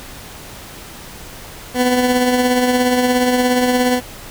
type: tone with tremolo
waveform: 20% pulse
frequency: 249.4 Hz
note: B3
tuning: 17 cents sharp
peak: -6 dBFS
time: 1.74-4.01 s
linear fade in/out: 50 ms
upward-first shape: triangle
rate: 17 Hz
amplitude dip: 45%
effects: pink hiss -35 dBFS RMS until 4.3 s